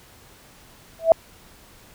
sine tone with exponential growth, 656 Hz, E5, 9 cents flat, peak -5 dBFS, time 0.99-1.12 s, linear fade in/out 1 ms, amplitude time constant 28 ms, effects pink hiss -50 dBFS RMS until 1.94 s

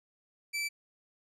sawtooth tone, 2322 Hz, D7, 20 cents flat, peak -28 dBFS, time 0.53-0.69 s, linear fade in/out 20 ms, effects low-pass 11000 Hz 12 dB/octave

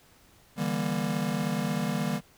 square chord, E half-diminished seventh, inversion third, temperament just, 148.33 / 164.81 / 197.78 / 237.3 Hz, D3 / E3 / G3 / Bb3, +18 / 0 / +16 / +31 cents, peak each -35 / -34 / -32 / -33 dBFS, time 0.56-2.21 s, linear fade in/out 50 ms, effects pink hiss -59 dBFS RMS until 2.37 s

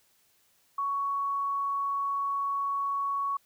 sine tone, 1116 Hz, C#6, 11 cents sharp, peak -27 dBFS, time 0.78-3.37 s, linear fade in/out 5 ms, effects white hiss -67 dBFS RMS until 3.45 s

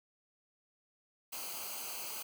white noise with comb filter, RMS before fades -42 dBFS, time 1.32-2.23 s, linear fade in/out 10 ms, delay 0.55 ms, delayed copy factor -0.75, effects none

